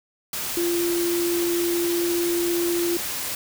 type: tone in noise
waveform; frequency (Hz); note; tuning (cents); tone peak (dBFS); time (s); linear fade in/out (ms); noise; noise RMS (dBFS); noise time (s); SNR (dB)
sine; 344.9; F4; -22; -21; 0.57-2.97; 2; white; -29; 0.33-3.35; +5
effects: none

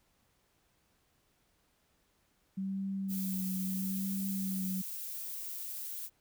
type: tone with vibrato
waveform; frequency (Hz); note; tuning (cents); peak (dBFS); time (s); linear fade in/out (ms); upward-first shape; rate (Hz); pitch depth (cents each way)
sine; 191.4; G3; -41; -33; 2.57-4.82; 10; sine; 0.78; 28
type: noise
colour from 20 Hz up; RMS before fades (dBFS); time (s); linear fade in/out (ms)
violet; -41; 3.08-6.1; 50
effects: pink hiss -73 dBFS RMS until 6.2 s

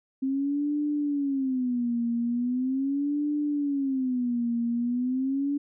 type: tone with vibrato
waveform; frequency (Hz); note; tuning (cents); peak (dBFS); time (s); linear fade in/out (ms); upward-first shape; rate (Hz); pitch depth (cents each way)
sine; 263.3; C4; +11; -24; 0.22-5.58; 10; sine; 0.4; 200
effects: none

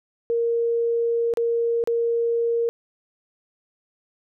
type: tone with dropouts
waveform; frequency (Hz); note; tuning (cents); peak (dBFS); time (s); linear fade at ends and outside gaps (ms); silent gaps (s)
sine; 466.2; A#4; 0; -19; 0.3-2.69; 0; 1.338-1.372 / 1.839-1.874
effects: none

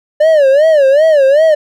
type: tone with vibrato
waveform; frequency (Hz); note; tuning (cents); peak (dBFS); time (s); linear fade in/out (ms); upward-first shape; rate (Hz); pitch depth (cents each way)
triangle; 586; D5; -4; -3; 0.2-1.55; 10; sine; 2.6; 170
effects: none

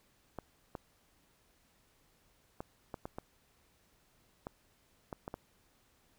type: clicks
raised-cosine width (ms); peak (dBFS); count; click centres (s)
1; -26; 10; 0.387 / 0.752 / 2.605 / 2.942 / 3.055 / 3.185 / 4.469 / 5.128 / 5.279 / 5.341
effects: pink hiss -70 dBFS RMS until 6.18 s

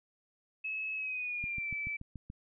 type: tone with pitch glide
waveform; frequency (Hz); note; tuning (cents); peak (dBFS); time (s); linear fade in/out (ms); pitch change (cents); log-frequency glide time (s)
sine; 2583 to 2315; E7 to D7; -36 to -25; -34; 0.64-1.97; 10; -189; 0.95-1.72
type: click train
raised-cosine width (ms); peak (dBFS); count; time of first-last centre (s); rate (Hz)
5; -31; 7; 1.44-2.301; 6.97
effects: none

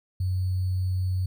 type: tone with sample-and-hold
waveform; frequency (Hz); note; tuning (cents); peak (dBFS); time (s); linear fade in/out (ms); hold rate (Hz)
sine; 92.5; F#2; 0; -23; 0.2-1.26; 5; 4410
effects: none

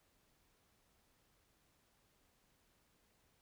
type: silence
effects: pink hiss -75 dBFS RMS until 3.41 s

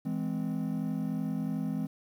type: chord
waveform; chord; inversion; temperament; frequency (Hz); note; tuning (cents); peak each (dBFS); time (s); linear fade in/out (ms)
triangle; E augmented; none; equal with one note detuned; 164.81 / 207.7 / 258.3; E3 / G#3 / B#3; 0 / 0 / -22; -32; 0.05-1.87; 10
effects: tanh soft clip ceiling -19 dBFS + 10-bit

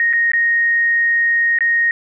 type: tone with dropouts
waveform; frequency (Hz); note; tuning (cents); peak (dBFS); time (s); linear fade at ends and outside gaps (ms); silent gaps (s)
sine; 1864.7; A#6; 0; -12; 0-1.91; 1; 0.129-0.134 / 0.318-0.334 / 1.587-1.607
effects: none

